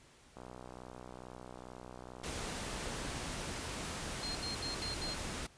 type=click train; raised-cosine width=1 ms; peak=-34 dBFS; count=181; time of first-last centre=0.37-3.259 s; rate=62.3 Hz
type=noise; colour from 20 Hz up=pink; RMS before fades=-41 dBFS; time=2.23-5.47 s; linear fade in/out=10 ms
type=tone bursts; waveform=sine; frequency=4200 Hz; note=C8; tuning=6 cents sharp; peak=-39 dBFS; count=5; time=4.23-5.138 s; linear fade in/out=0 ms; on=120 ms; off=77 ms
effects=pink hiss -62 dBFS RMS until 5.57 s + resampled to 22050 Hz